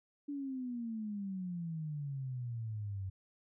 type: exponential sweep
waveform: sine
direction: down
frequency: 291.1 to 93.6 Hz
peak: -37 dBFS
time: 0.28-3.1 s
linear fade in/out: 10 ms
effects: none